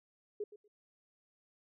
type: tone with echo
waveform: sine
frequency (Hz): 416.1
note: G#4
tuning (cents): +3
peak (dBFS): -35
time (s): 0.4-0.44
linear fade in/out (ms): 5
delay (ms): 120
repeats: 2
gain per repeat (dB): -15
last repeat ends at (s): 0.68
effects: none